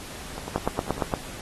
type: two click trains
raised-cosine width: 1 ms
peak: -9 / -20 dBFS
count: 6 / 7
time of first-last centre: 0.56-1.138 / 0.38-0.98 s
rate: 8.65 / 10 Hz
effects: pink hiss -40 dBFS RMS until 1.41 s + AAC 32 kbps